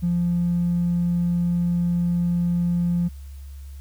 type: tone with tanh clipping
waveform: triangle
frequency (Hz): 173.8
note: F3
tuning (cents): -8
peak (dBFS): -18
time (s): 0.02-3.09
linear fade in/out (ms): 20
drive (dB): 1
effects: added 69 Hz sine -35 dBFS peak until 3.8 s + white hiss -56 dBFS RMS until 3.8 s